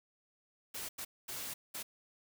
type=noise bursts at uneven times; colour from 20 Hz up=white; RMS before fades=-42 dBFS; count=4; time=0.74-0.89 / 0.98-1.05 / 1.28-1.54 / 1.74-1.83 s; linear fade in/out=10 ms; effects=none